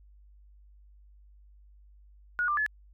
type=tone with pitch steps; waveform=sine; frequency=1450 / 1188 / 1716 Hz; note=F#6 / D6 / A6; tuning=-35 / +20 / -44 cents; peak=-25 dBFS; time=2.39-2.663 s; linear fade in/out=0 ms; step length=91 ms; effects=added 50 Hz sine -53 dBFS peak until 2.93 s